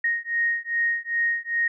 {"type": "beating tone pair", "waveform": "sine", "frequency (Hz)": [1864.7, 1867.2], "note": ["A#6", "A#6"], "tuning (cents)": [0, 2], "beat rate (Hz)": 2.5, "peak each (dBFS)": -25, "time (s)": [0.04, 1.68], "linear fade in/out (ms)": 5, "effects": []}